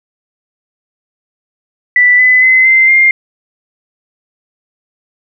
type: tone with pitch steps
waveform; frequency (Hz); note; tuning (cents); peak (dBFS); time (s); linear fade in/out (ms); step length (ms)
sine; 1975.5 / 2009 / 2043 / 2077 / 2112; B6 / B6 / C7 / C7 / C7; 0 / +29 / -42 / -13 / +16; -4; 1.96-3.11; 2; 230
effects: none